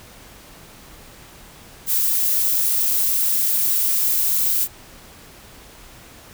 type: noise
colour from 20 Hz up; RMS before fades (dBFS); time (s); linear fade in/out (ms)
violet; -19; 1.86-4.68; 50
effects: pink hiss -44 dBFS RMS until 6.33 s